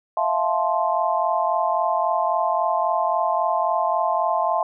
sine chord, F major seventh, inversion third, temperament just, 654.8 / 698.5 / 873.1 / 1047.7 Hz, E5 / F5 / A5 / C6, -12 / 0 / -14 / +2 cents, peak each -24 dBFS, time 0.17-4.63 s, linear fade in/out 2 ms, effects none

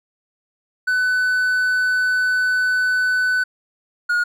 triangle tone pair in turn, 1500 / 1439.9 Hz, F#6 / F#6, +23 / -48 cents, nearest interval minor second, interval 71 cents, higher first, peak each -14 dBFS, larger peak neither, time 0.87-3.44 / 4.09-4.24 s, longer first, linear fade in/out 10 ms, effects none

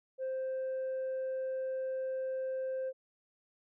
sine tone, 523.3 Hz, C5, in tune, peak -31 dBFS, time 0.18-2.93 s, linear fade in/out 50 ms, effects tanh soft clip ceiling -32 dBFS

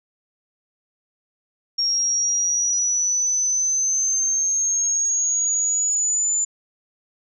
sine exponential sweep, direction up, 5560 to 7090 Hz, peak -18 dBFS, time 1.78-6.45 s, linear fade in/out 10 ms, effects none

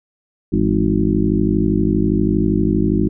harmonic tone with a mistuned harmonic, 52.5 Hz, G#1, 19 cents sharp, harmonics 1 / 2 / 3 / 4 / 5 / 6 / 7, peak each -23 / -23 / -21 / -19 / -23 / -19 / -23 dBFS, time 0.52-3.09 s, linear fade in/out 10 ms, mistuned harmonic 3, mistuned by +120 cents, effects none

